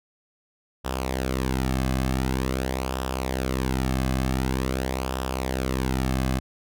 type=tone with flanger; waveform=sawtooth; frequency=65 Hz; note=C2; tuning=11 cents flat; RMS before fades=-26 dBFS; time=0.84-6.4 s; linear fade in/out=20 ms; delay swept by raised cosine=0.46 to 2.16 ms; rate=0.46 Hz; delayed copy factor=-0.6; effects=none